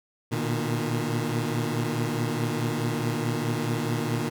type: tone cluster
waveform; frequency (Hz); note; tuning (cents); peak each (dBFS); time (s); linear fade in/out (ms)
20% pulse; 116.2 / 120.9 / 152.4; A#2 / B2 / D#3; -5 / -36 / -36; -25; 0.31-4.3; 20
effects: none